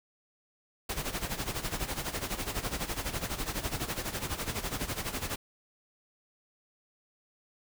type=noise with tremolo; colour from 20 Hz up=pink; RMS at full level=-32 dBFS; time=0.89-5.36 s; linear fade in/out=5 ms; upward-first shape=sine; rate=12 Hz; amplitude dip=75%; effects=none